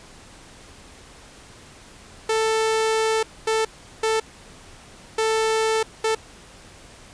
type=tone bursts at uneven times; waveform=sawtooth; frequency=442.2 Hz; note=A4; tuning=9 cents sharp; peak=-15 dBFS; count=5; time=2.29-3.23 / 3.47-3.65 / 4.03-4.2 / 5.18-5.83 / 6.04-6.15 s; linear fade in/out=5 ms; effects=pink hiss -46 dBFS RMS until 7.13 s + resampled to 22050 Hz